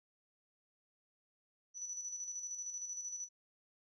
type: tone with tremolo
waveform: sine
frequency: 5940 Hz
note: F#8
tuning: 6 cents sharp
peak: -39 dBFS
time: 1.74-3.29 s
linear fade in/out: 50 ms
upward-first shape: square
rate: 13 Hz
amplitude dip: 45%
effects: none